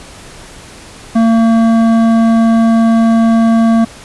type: tone with hard clipping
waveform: sine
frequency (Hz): 227.1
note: A#3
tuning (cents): -45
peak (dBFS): -8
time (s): 1.15-3.85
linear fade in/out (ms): 10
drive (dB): 11
effects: pink hiss -34 dBFS RMS until 4.04 s + resampled to 24000 Hz